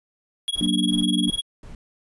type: tone with tremolo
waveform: square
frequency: 3322 Hz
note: G#7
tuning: in tune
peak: -21 dBFS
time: 0.48-1.42 s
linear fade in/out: 0 ms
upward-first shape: sine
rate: 20 Hz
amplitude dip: 100%
type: noise bursts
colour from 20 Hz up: brown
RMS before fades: -39 dBFS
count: 4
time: 0.55-1.75 s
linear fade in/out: 2 ms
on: 120 ms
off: 240 ms
type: chord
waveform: sine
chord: Gb augmented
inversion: none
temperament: equal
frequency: 185 / 233.1 / 293.7 Hz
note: Gb3 / Bb3 / D4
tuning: 0 / 0 / 0 cents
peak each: -24 dBFS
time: 0.61-1.3 s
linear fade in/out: 2 ms
effects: resampled to 24000 Hz